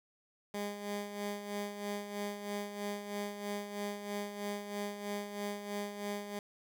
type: tone with tremolo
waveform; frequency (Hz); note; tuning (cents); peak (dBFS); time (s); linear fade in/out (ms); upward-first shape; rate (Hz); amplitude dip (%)
15% pulse; 204.5; G#3; -26; -29; 0.54-6.39; 2; sine; 3.1; 60
effects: none